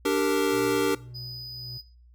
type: chord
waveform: square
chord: G minor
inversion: second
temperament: equal with one note detuned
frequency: 293.7 / 392 / 461.9 Hz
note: D4 / G4 / Bb4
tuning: 0 / 0 / -16 cents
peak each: -27 dBFS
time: 0.05-0.95 s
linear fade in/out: 5 ms
type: tone with tremolo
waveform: triangle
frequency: 121.8 Hz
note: B2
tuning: 24 cents flat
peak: -36 dBFS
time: 0.52-1.78 s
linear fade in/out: 10 ms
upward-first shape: triangle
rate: 1.8 Hz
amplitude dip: 65%
type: tone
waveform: triangle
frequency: 4978 Hz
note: D#8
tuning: in tune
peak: -35 dBFS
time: 1.14-1.82 s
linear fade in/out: 20 ms
effects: noise-tail reverb RT60 0.4 s tail -18 dB re dry + added 60 Hz sine -51 dBFS peak until 2.14 s